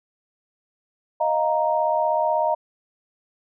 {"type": "chord", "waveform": "sine", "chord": "Eb suspended second", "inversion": "none", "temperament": "equal", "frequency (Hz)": [622.3, 698.5, 932.3], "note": ["Eb5", "F5", "Bb5"], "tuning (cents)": [0, 0, 0], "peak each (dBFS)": [-22, -25, -22], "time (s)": [1.2, 2.55], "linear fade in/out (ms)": 10, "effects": []}